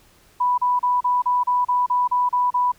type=tone bursts; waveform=sine; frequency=987.8 Hz; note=B5; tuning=in tune; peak=-16 dBFS; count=11; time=0.4-2.72 s; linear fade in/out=10 ms; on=180 ms; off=34 ms; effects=pink hiss -55 dBFS RMS until 2.78 s